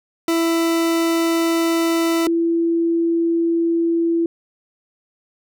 40% pulse / sine tone pair in turn, 331.8 / 334.7 Hz, E4 / E4, +11 / +26 cents, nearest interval unison, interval 15 cents, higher second, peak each -15 dBFS, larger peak neither, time 0.28-2.27 / 2.27-4.26 s, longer neither, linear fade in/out 2 ms, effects none

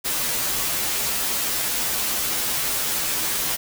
white noise with comb filter, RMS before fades -24 dBFS, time 0.04-3.57 s, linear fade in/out 20 ms, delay 11 ms, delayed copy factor -0.9, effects none

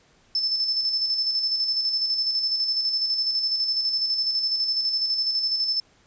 sine tone with tremolo, 5270 Hz, E8, 1 cent flat, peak -20 dBFS, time 0.35-5.8 s, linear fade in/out 2 ms, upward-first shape square, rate 12 Hz, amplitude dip 40%, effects pink hiss -59 dBFS RMS until 6.06 s + resampled to 16000 Hz

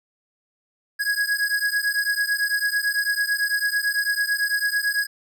square beating tone pair, 1656 / 1665 Hz, G#6 / G#6, -5 / +4 cents, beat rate 9 Hz, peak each -24 / -25 dBFS, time 0.99-5.07 s, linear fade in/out 20 ms, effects none

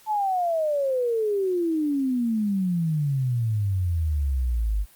sine exponential sweep, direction down, 880 to 48.67 Hz, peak -21 dBFS, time 0.06-4.86 s, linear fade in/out 50 ms, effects white hiss -54 dBFS RMS until 4.95 s + Opus 48 kbps

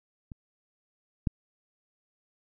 clicks, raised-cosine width 5 ms, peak -29 / -13 dBFS, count 2, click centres 0.318 / 1.272 s, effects none

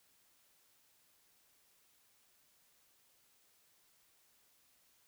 silence, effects white hiss -71 dBFS RMS until 5.07 s

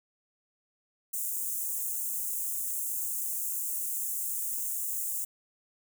white high-pass noise, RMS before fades -33 dBFS, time 1.13-5.25 s, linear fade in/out 10 ms, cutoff 6900 Hz, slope 48 dB/octave, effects none

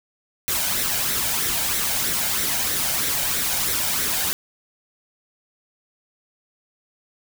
white noise with flanger, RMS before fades -23 dBFS, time 0.48-4.33 s, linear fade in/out 0 ms, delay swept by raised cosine 0.51 to 1.34 ms, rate 3.1 Hz, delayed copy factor +0.5, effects none

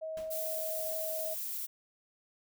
sine tone, 636 Hz, D#5, 38 cents sharp, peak -36 dBFS, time 0.01-1.35 s, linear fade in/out 20 ms
pink noise with exponential decay, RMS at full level -47 dBFS, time 0.17-0.44 s, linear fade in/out 2 ms, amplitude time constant 58 ms
violet noise, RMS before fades -38 dBFS, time 0.3-1.67 s, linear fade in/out 20 ms
effects none

